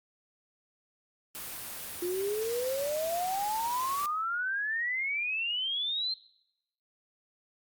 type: noise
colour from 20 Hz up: white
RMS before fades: -40 dBFS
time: 1.35-4.06 s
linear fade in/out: 0 ms
type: exponential sweep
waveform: sine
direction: up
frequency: 346.9 to 4186 Hz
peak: -29 dBFS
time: 2.02-6.14 s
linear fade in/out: 5 ms
effects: noise-tail reverb RT60 0.8 s tail -20 dB re dry + Opus 32 kbps